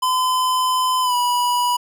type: tone with pitch glide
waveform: square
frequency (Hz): 1019 to 977.5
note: C6 to B5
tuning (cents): -46 to -18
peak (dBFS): -17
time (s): 0.02-1.77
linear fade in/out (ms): 10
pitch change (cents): -72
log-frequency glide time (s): 1.02-1.15
effects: none